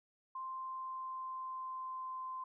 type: tone with pitch glide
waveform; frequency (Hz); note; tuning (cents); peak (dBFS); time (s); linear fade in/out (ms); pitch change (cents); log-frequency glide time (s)
sine; 1046.5 to 1036.9; C6 to C6; 0 to -16; -40; 0.35-2.44; 5; -16; 0.47-2.15
effects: none